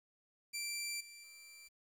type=tone with level steps; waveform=15% pulse; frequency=2349 Hz; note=D7; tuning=in tune; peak=-32 / -46 / -48 dBFS; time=0.53-1.69 s; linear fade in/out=20 ms; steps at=1 / 1.23 s; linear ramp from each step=10 ms; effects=11-bit